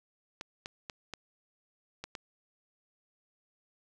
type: clicks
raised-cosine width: 0.2 ms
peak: -22 dBFS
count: 6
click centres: 0.411 / 0.659 / 0.898 / 1.137 / 2.04 / 2.152 s
effects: none